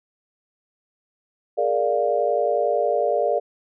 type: chord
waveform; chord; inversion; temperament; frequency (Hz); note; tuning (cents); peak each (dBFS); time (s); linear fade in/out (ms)
sine; Bb dominant seventh; third; equal; 415.3 / 466.2 / 587.3 / 698.5; Ab4 / Bb4 / D5 / F5; 0 / 0 / 0 / 0; -26 / -24 / -22 / -24; 1.57-3.4; 20
effects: none